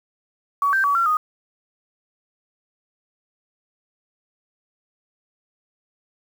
sine tone with pitch steps, 1131 / 1566 / 1137 / 1365 / 1240 Hz, C#6 / G6 / C#6 / F6 / D#6, +34 / -2 / +44 / -40 / -6 cents, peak -16 dBFS, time 0.62-1.17 s, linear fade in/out 2 ms, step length 110 ms, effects 7-bit

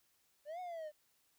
triangle exponential two-way sweep, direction up then down, 569 to 740 to 593 Hz, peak -40 dBFS, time 0.45-0.92 s, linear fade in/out 50 ms, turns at 0.6 s, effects white hiss -75 dBFS RMS until 1.38 s

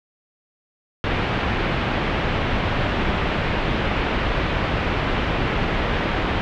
pink low-pass noise, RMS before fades -22 dBFS, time 1.04-6.41 s, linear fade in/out 0 ms, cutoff 3100 Hz, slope 24 dB/octave, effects none

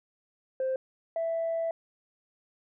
sine tone pair in turn, 523.3 / 660.8 Hz, C5 / E5, 0 / +4 cents, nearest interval major third, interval 404 cents, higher second, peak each -25 / -26 dBFS, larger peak first, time 0.6-0.76 / 1.16-1.71 s, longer second, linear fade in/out 2 ms, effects tanh soft clip ceiling -24 dBFS

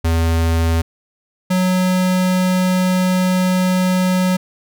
square tone pair in turn, 82.41 / 183.99 Hz, E2 / F#3, 0 / -9 cents, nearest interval octave + major second, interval 1391 cents, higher second, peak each -14 dBFS, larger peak neither, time 0.04-0.82 / 1.5-4.37 s, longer second, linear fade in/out 10 ms, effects none

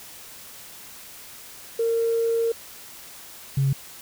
sine tone pair in turn, 459.4 / 136.58 Hz, A#4 / C#3, -25 / -25 cents, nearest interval octave + major sixth, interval 2100 cents, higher first, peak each -19 / -17 dBFS, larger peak second, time 1.79-2.52 / 3.57-3.73 s, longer first, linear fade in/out 5 ms, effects tanh soft clip ceiling -14 dBFS + white hiss -43 dBFS RMS until 4.01 s

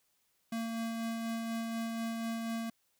square tone with tremolo, 227.9 Hz, A#3, 39 cents flat, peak -34 dBFS, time 0.52-2.7 s, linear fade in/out 5 ms, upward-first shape sine, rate 4.1 Hz, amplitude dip 25%, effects white hiss -75 dBFS RMS until 2.99 s

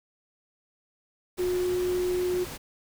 sine tone in noise, 361.4 Hz, F#4, 41 cents flat, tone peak -24 dBFS, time 1.38-2.45 s, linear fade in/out 20 ms, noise pink, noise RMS -39 dBFS, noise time 1.37-2.58 s, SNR +12 dB, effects none

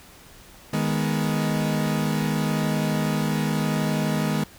40% pulse chord, G# minor, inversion second, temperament equal, 155.56 / 207.7 / 246.9 Hz, D#3 / G#3 / B3, 0 / 0 / 0 cents, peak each -24 / -25 / -28 dBFS, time 0.73-4.44 s, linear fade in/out 5 ms, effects pink hiss -48 dBFS RMS until 4.58 s

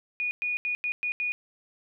sine tone bursts at uneven times, 2456 Hz, D#7, 23 cents flat, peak -26 dBFS, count 6, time 0.2-0.31 / 0.42-0.57 / 0.65-0.75 / 0.84-0.92 / 1.03-1.12 / 1.2-1.32 s, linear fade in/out 0 ms, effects none

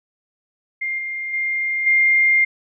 sine tone with level steps, 2111 Hz, C7, 15 cents sharp, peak -21 / -24 / -19 / -12 dBFS, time 0.81-2.45 s, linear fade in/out 10 ms, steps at 0.98 / 1.33 / 1.86 s, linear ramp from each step 10 ms, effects none

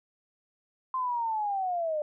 sine linear sweep, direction down, 1046.5 to 590 Hz, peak -27 dBFS, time 0.94-2.02 s, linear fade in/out 2 ms, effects none

